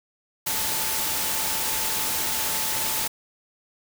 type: tone in noise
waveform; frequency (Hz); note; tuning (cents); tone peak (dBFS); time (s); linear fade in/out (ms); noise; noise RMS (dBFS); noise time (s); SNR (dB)
sine; 880; A5; 0; -37; 0.46-3.08; 10; white; -26; 0.46-3.08; -14
effects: none